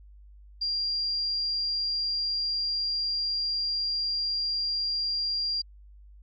sine tone, 4774 Hz, D8, 28 cents sharp, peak -26 dBFS, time 0.61-5.62 s, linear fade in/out 10 ms, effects added 50 Hz sine -48 dBFS peak until 6.22 s

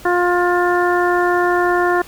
harmonic tone, 353.9 Hz, F4, 23 cents sharp, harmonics 1 / 2 / 3 / 4 / 5, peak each -16 / -19 / -21 / -22 / -23 dBFS, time 0.05-2.02 s, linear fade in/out 5 ms, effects pink hiss -40 dBFS RMS until 2.07 s

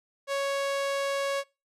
sawtooth tone with low-pass filter, 555 Hz, C#5, 2 cents sharp, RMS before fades -29 dBFS, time 0.27-1.44 s, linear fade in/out 50 ms, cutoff 10000 Hz, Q 0.54, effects noise-tail reverb RT60 0.3 s tail -25 dB re dry

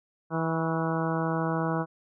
harmonic tone with a mistuned harmonic, 163 Hz, E3, 19 cents flat, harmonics 1 / 2 / 3 / 4 / 5 / 6 / 7 / 8 / 9, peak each -29 / -32 / -34 / -35 / -36 / -37 / -37 / -38 / -39 dBFS, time 0.3-1.86 s, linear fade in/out 50 ms, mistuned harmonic 7, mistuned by -40 cents, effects none

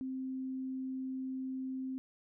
sine tone, 261.6 Hz, C4, in tune, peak -36 dBFS, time 0.01-1.98 s, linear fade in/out 0 ms, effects none

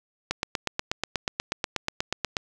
click train, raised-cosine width 0.2 ms, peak -8 dBFS, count 18, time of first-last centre 0.31-2.368 s, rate 8.26 Hz, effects none

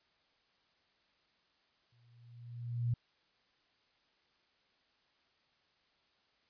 sine tone with exponential growth, 119.3 Hz, A#2, 41 cents sharp, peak -28 dBFS, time 1.92-2.94 s, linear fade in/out 5 ms, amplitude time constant 220 ms, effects white hiss -73 dBFS RMS until 6.49 s + resampled to 11025 Hz

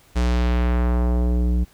square tone with low-pass filter sweep, 60.5 Hz, B1, 35 cents flat, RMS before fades -19 dBFS, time 0.15-1.65 s, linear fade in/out 20 ms, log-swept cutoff 8000 to 220 Hz, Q 0.91, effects pink hiss -54 dBFS RMS until 1.73 s

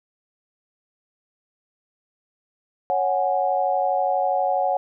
sine chord, C# suspended fourth, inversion none, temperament just, 554.4 / 739.2 / 831.5 Hz, C#5 / F#5 / G#5, 0 / -2 / +2 cents, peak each -24 / -21 / -26 dBFS, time 2.9-4.77 s, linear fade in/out 0 ms, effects none

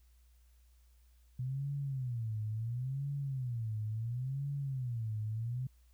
sine tone with vibrato, 123.47 Hz, B2, in tune, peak -34 dBFS, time 1.39-5.67 s, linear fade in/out 5 ms, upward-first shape sine, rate 0.72 Hz, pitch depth 240 cents each way, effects added 60 Hz sine -61 dBFS peak until 5.93 s + white hiss -75 dBFS RMS until 5.93 s

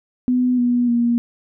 sine tone with pitch steps, 250 / 243.4 / 237.1 Hz, B3 / B3 / A#3, +21 / -25 / +30 cents, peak -14 dBFS, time 0.28-1.18 s, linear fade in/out 0 ms, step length 300 ms, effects none

